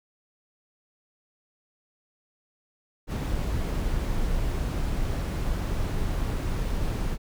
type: noise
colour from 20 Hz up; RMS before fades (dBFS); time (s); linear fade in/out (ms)
brown; -27; 3.07-7.18; 50
effects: none